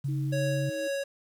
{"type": "tone", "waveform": "sine", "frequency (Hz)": 138.59, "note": "C#3", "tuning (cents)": 0, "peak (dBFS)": -27, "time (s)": [0.04, 0.7], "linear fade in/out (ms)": 10}
{"type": "tone with pitch glide", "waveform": "sine", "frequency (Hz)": [311.9, 317.7], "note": ["D#4", "D#4"], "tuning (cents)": [4, 36], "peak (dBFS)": -37, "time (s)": [0.08, 0.88], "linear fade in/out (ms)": 10, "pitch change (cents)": 32, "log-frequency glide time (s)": [0.25, 0.51]}
{"type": "tone with tremolo", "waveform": "square", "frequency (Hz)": 554.4, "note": "C#5", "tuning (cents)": 0, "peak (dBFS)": -29, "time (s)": [0.32, 1.04], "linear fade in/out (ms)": 10, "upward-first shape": "sine", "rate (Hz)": 2.1, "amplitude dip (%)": 40}
{"effects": ["low-pass 11000 Hz 12 dB/octave", "9-bit"]}